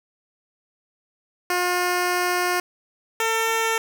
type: tone pair in turn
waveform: 10% pulse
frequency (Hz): 357.5 / 450.4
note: F4 / A4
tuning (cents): +41 / +40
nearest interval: major third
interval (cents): 399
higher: second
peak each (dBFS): -12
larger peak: neither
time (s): 1.5-2.6 / 3.2-3.78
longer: first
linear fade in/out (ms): 2
effects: none